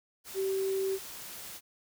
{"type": "tone in noise", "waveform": "sine", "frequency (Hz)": 385.3, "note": "G4", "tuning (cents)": -30, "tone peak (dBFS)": -28, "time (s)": [0.34, 0.99], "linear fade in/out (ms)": 50, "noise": "white", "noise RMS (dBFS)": -44, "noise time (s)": [0.24, 1.61], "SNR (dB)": 13, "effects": []}